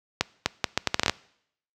accelerating click train, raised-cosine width 0.2 ms, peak -3 dBFS, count 11, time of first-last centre 0.21-1.096 s, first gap 250 ms, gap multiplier 0.73, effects noise-tail reverb RT60 0.7 s tail -23 dB re dry + high-pass 60 Hz 12 dB/octave

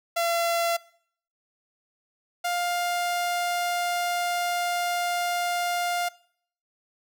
sawtooth tone pair in turn, 680 / 703.2 Hz, F5 / F5, -46 / +12 cents, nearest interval minor second, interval 58 cents, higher second, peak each -19 / -21 dBFS, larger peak first, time 0.16-0.77 / 2.44-6.09 s, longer second, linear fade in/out 10 ms, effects noise-tail reverb RT60 0.6 s tail -22 dB re dry

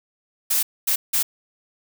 blue noise bursts at uneven times, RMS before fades -20 dBFS, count 3, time 0.5-0.63 / 0.87-0.96 / 1.13-1.23 s, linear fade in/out 10 ms, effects none

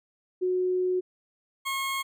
sine / 20% pulse tone pair in turn, 366.3 / 1084.4 Hz, F#4 / C#6, -17 / -38 cents, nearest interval octave + perfect fifth, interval 1879 cents, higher second, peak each -23 / -23 dBFS, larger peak neither, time 0.41-1.01 / 1.65-2.03 s, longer first, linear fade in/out 20 ms, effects none

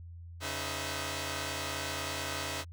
5% pulse tone cluster, 138.2 / 311.7 / 506 / 652 Hz, C#3 / D#4 / B4 / E5, -5 / +3 / +42 / -19 cents, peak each -29 dBFS, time 0.4-2.65 s, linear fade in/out 50 ms, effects added 85 Hz sine -44 dBFS peak until 2.72 s

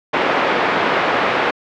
pink band-pass noise, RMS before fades -17 dBFS, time 0.13-1.51 s, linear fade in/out 10 ms, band 400 to 2300 Hz, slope 12 dB/octave, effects low-pass 4000 Hz 12 dB/octave

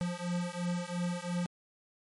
square beating tone pair, 174.61 / 177.51 Hz, F3 / F3, 0 / +28 cents, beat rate 2.9 Hz, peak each -36 / -36 dBFS, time 0.01-1.46 s, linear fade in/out 0 ms, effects MP3 48 kbps

